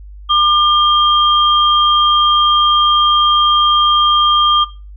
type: tone pair together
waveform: sine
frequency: 1200 / 3204 Hz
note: D6 / G7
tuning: +37 / +37 cents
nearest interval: octave + perfect fourth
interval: 1700 cents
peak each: -11 dBFS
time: 0.29-4.65 s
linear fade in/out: 20 ms
effects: noise-tail reverb RT60 0.3 s tail -17 dB re dry + added 50 Hz sine -31 dBFS peak until 4.96 s